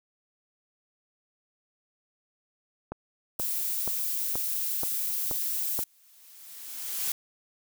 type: click train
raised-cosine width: 1 ms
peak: -20 dBFS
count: 7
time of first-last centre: 2.92-5.791 s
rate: 2.09 Hz
type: noise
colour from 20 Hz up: violet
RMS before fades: -30 dBFS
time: 3.39-5.84 s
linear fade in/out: 5 ms
type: noise with exponential growth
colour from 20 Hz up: blue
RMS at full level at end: -28 dBFS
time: 5.74-7.12 s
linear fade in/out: 2 ms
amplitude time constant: 300 ms
effects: none